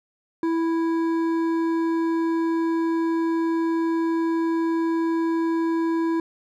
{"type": "tone with hard clipping", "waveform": "sine", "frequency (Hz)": 329.6, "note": "E4", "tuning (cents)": 0, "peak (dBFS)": -22, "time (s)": [0.43, 6.2], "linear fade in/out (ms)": 2, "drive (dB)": 9, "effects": []}